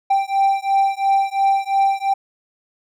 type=beating tone pair; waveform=triangle; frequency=783 / 785.9 Hz; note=G5 / G5; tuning=-2 / +4 cents; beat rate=2.9 Hz; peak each=-16 dBFS; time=0.1-2.14 s; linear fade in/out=10 ms; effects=none